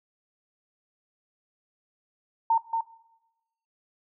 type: tone with echo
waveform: sine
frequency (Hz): 910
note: A#5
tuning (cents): -42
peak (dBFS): -18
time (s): 2.5-2.58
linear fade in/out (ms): 5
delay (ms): 230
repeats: 1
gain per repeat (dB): -5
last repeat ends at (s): 2.81
effects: noise-tail reverb RT60 1.0 s tail -19 dB re dry